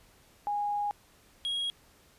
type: tone pair in turn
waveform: sine / triangle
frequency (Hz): 823 / 3292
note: G#5 / G#7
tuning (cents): -16 / -16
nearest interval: 2 octaves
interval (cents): 2400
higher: second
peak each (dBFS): -28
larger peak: neither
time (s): 0.47-0.91 / 1.45-1.7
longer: first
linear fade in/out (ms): 0
effects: pink hiss -61 dBFS RMS until 2.18 s + resampled to 32000 Hz